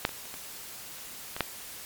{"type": "clicks", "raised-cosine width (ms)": 0.3, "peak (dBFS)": [-7, -23, -28, -24, -19, -8], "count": 6, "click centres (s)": [0.051, 0.092, 0.255, 0.341, 1.365, 1.407], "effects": ["white hiss -43 dBFS RMS until 1.85 s", "MP3 96 kbps"]}